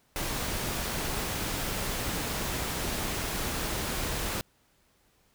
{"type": "noise", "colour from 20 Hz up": "pink", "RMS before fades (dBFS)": -32, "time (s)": [0.16, 4.41], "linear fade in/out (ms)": 0, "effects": ["pink hiss -67 dBFS RMS until 5.34 s"]}